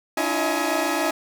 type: tone cluster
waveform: 20% pulse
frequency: 288.8 / 317.9 / 345.2 / 639 / 834 Hz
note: D4 / D#4 / F4 / D#5 / G#5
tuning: -29 / +37 / -20 / +46 / +7 cents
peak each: -23 dBFS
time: 0.17-1.11 s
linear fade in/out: 5 ms
effects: none